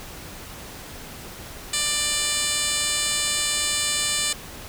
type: tone with band-pass filter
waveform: 10% pulse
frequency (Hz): 592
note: D5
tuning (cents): +14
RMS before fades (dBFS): -24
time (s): 1.73-4.33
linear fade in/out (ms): 5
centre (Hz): 6400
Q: 2.5
effects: pink hiss -39 dBFS RMS until 4.68 s